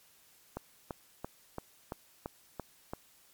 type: click train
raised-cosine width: 1 ms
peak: -23 dBFS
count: 8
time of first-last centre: 0.57-2.935 s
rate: 2.96 Hz
effects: white hiss -63 dBFS RMS until 3.33 s + MP3 96 kbps